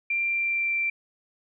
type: tone with pitch glide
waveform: sine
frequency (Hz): 2371 to 2352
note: D7 to D7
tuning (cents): +16 to +2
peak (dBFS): -23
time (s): 0.1-0.9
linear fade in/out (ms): 5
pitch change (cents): -14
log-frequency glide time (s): 0.23-0.74
effects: none